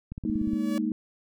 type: click train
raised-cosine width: 5 ms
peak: -23 dBFS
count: 8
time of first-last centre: 0.12-0.534 s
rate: 16.9 Hz
type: chord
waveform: sine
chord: Ab suspended second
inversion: none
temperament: equal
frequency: 207.7 / 233.1 / 311.1 Hz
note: Ab3 / Bb3 / Eb4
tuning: 0 / 0 / 0 cents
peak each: -30 / -29 / -29 dBFS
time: 0.25-0.92 s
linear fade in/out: 2 ms
type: tone with exponential growth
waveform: sawtooth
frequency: 571 Hz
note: D5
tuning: 49 cents flat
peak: -29 dBFS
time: 0.27-0.78 s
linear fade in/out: 0 ms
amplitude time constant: 110 ms
effects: none